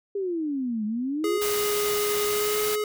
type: exponential two-way sweep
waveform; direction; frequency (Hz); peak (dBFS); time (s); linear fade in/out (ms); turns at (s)
sine; down then up; 409.3 to 207.7 to 375.1; -25; 0.15-1.38; 5; 0.85
type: tone with pitch glide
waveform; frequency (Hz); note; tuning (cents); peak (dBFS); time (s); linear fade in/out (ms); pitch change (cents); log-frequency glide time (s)
square; 415.3 to 422.3; G#4 to G#4; 0 to +29; -25; 1.24-2.84; 2; +29; 2.28-2.58
type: noise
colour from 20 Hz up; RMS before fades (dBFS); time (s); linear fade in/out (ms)
white; -30; 1.41-2.76; 10
effects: none